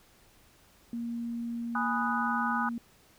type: tone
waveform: sine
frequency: 234.4 Hz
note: A#3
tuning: 10 cents sharp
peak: -32 dBFS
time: 0.93-2.78 s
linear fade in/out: 2 ms
type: chord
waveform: sine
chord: G# minor seventh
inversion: none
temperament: equal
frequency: 830.6 / 987.8 / 1244.5 / 1480 Hz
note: G#5 / B5 / D#6 / F#6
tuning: 0 / 0 / 0 / 0 cents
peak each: -34 / -35 / -32 / -33 dBFS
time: 1.75-2.69 s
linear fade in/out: 2 ms
effects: pink hiss -61 dBFS RMS until 3.18 s